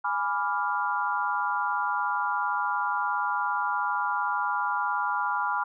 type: chord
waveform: sine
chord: G# diminished seventh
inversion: none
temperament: equal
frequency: 830.6 / 987.8 / 1174.7 / 1396.9 Hz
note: G#5 / B5 / D6 / F6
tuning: 0 / 0 / 0 / 0 cents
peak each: -31 / -29 / -32 / -30 dBFS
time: 0.04-5.64 s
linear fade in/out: 10 ms
effects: none